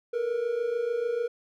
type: tone pair together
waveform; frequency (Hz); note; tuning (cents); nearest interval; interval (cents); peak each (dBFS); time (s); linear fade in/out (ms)
triangle; 451.3 / 478.1; A4 / A#4; +44 / +44; minor second; 100; -30 / -25; 0.13-1.28; 10
effects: none